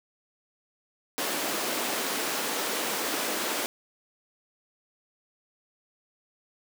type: high-pass noise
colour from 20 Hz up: pink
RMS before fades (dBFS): -30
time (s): 1.18-3.66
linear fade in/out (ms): 0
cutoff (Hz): 260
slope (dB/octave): 24
effects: none